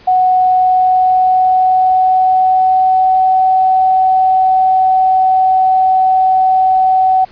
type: tone with pitch glide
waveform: sine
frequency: 740 to 752.9 Hz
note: F#5 to F#5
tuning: 0 to +30 cents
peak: -7 dBFS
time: 0.07-7.25 s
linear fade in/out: 10 ms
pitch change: +30 cents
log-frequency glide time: 0.51-3.45 s
effects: pink hiss -42 dBFS RMS until 7.31 s + resampled to 11025 Hz